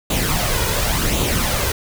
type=noise with flanger; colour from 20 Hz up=pink; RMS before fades=-19 dBFS; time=0.1-1.72 s; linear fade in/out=5 ms; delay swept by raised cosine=0.28 to 2.08 ms; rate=0.91 Hz; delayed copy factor=+0.55; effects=none